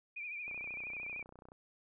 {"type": "tone with vibrato", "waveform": "sine", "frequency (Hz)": 2400, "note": "D7", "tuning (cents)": 37, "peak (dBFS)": -40, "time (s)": [0.16, 1.23], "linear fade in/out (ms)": 10, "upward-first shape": "triangle", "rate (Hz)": 13, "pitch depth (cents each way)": 80}
{"type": "click train", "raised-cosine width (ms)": 1, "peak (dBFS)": -40, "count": 33, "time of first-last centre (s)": [0.48, 1.519], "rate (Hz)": 30.8}
{"effects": []}